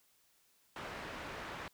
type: low-pass noise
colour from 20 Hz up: white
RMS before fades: -45 dBFS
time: 0.76-1.68 s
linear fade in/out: 2 ms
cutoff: 1800 Hz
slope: 12 dB/octave
effects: white hiss -71 dBFS RMS until 1.73 s